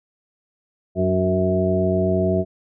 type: harmonic tone with a mistuned harmonic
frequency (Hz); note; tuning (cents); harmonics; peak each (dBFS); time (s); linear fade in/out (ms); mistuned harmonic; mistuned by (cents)
92.8; F#2; +6; 1 / 2 / 3 / 4 / 5 / 7; -24 / -22 / -30 / -22 / -31 / -22; 0.95-2.45; 50; 3; +26
effects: none